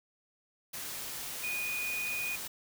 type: tone in noise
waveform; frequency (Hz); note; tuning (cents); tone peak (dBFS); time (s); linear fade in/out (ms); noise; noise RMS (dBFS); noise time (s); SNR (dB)
sine; 2469; D#7; -14; -33; 1.43-2.36; 10; white; -40; 0.73-2.48; +4
effects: none